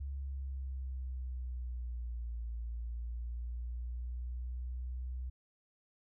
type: linear two-way sweep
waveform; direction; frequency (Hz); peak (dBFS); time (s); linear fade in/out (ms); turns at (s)
sine; down then up; 69.2 to 57.3 to 63.1; -37; 0-5.3; 10; 2.47
effects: none